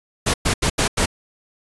pink noise bursts at uneven times, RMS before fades -18 dBFS, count 5, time 0.26-0.34 / 0.45-0.54 / 0.62-0.7 / 0.78-0.88 / 0.97-1.06 s, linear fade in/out 10 ms, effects resampled to 24000 Hz

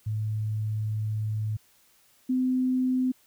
sine tone pair in turn, 107.8 / 255.9 Hz, A2 / C4, -35 / -38 cents, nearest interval octave + minor third, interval 1497 cents, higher second, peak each -26 / -22 dBFS, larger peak second, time 0.06-1.57 / 2.29-3.12 s, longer first, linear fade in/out 10 ms, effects white hiss -62 dBFS RMS until 3.26 s

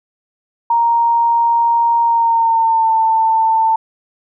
sine tone with pitch glide, 933 to 892.4 Hz, A#5 to A5, +1 to +24 cents, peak -10 dBFS, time 0.7-3.76 s, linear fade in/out 5 ms, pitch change -77 cents, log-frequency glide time 2.03-2.93 s, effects none

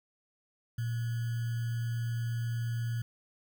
sine tone with sample-and-hold, 116.8 Hz, A#2, 4 cents sharp, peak -30 dBFS, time 0.78-3.02 s, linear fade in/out 5 ms, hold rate 1575 Hz, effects none

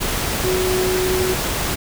sine tone in noise, 370 Hz, F#4, in tune, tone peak -18 dBFS, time 0.43-1.35 s, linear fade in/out 20 ms, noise pink, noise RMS -22 dBFS, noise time 0-1.76 s, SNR +1 dB, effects none

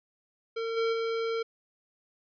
square tone with level steps, 455 Hz, A#4, 42 cents flat, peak -31 / -26 / -29 dBFS, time 0.56-1.43 s, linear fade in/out 10 ms, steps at 0.76 / 0.92 s, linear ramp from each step 20 ms, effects resampled to 11025 Hz

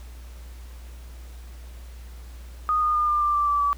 sine tone with pitch steps, 1236 / 1223.2 / 1210.6 / 1198 / 1185.7 / 1173.4 / 1161.3 / 1149.2 Hz, D#6 / D#6 / D#6 / D6 / D6 / D6 / D6 / D6, -12 / -30 / -48 / +34 / +16 / -2 / -20 / -38 cents, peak -19 dBFS, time 2.69-3.73 s, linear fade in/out 0 ms, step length 130 ms, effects added 60 Hz sine -38 dBFS peak until 3.77 s + pink hiss -52 dBFS RMS until 3.77 s

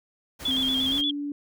pink noise, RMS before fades -39 dBFS, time 0.39-1.02 s, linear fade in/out 20 ms
sine tone with vibrato, 3322 Hz, G#7, in tune, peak -23 dBFS, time 0.45-1.11 s, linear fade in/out 5 ms, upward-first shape square, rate 8.5 Hz, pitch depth 54 cents each way
sine tone with pitch glide, 261.6 to 288.6 Hz, C4 to D4, 0 to -30 cents, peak -28 dBFS, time 0.48-1.32 s, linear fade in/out 2 ms, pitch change +170 cents, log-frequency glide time 0.87-1 s
effects none

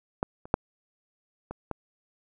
clicks, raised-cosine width 1 ms, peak -12 / -29 / -6 / -22 / -17 dBFS, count 5, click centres 0.229 / 0.455 / 0.541 / 1.51 / 1.713 s, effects none

